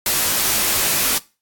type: noise with comb filter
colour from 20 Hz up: white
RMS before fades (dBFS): -18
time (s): 0.06-1.18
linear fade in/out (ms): 2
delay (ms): 17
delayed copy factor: -0.85
effects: noise-tail reverb RT60 0.3 s tail -20 dB re dry + AAC 64 kbps